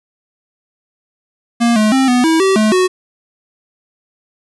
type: tone with pitch steps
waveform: square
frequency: 235.1 / 214.3 / 265.2 / 247.4 / 323.5 / 384.7 / 215.4 / 369.1 Hz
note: A#3 / A3 / C4 / B3 / E4 / G4 / A3 / F#4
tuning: +15 / -45 / +23 / +3 / -32 / -33 / -37 / -4 cents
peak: -10 dBFS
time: 1.6-2.88 s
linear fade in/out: 20 ms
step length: 160 ms
effects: resampled to 24000 Hz + 8-bit